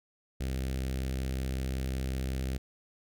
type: tone with notch filter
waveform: sawtooth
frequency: 65.41 Hz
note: C2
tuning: in tune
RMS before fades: -33 dBFS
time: 0.4-2.58 s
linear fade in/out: 10 ms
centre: 1000 Hz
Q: 0.81
effects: none